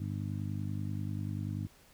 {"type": "harmonic tone", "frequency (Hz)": 50.3, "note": "G1", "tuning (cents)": 45, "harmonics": [2, 3, 4, 5, 6], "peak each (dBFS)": [-36, -40, -42, -44, -46], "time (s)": [0, 1.67], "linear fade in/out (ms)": 5, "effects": ["pink hiss -61 dBFS RMS until 1.93 s"]}